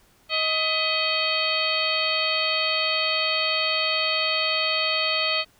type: harmonic tone with a mistuned harmonic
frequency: 631 Hz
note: D#5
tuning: 24 cents sharp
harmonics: 1 / 2 / 3 / 4 / 5 / 6 / 7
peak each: -30 / -30 / -32 / -27 / -28 / -32 / -27 dBFS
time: 0.29-5.45 s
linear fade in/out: 50 ms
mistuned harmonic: 3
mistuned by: +95 cents
effects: pink hiss -59 dBFS RMS until 5.59 s